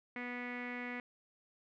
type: tone with low-pass filter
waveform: sawtooth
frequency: 245.3 Hz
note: B3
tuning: 12 cents flat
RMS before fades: -42 dBFS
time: 0.16-1 s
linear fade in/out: 2 ms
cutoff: 2100 Hz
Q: 8.7
effects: none